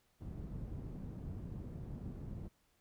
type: low-pass noise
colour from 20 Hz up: white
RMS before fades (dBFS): -45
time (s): 0.2-2.49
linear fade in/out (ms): 20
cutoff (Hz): 150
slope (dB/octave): 12
effects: pink hiss -75 dBFS RMS until 2.8 s